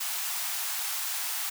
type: high-pass noise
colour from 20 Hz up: white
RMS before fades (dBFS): -32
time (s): 0-1.5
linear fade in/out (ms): 10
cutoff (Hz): 700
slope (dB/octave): 48
effects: none